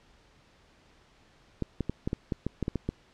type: clicks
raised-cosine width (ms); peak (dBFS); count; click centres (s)
3; -16; 11; 1.623 / 1.807 / 1.896 / 2.075 / 2.131 / 2.322 / 2.466 / 2.627 / 2.681 / 2.757 / 2.89
effects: pink hiss -61 dBFS RMS until 3.13 s + low-pass 5000 Hz 12 dB/octave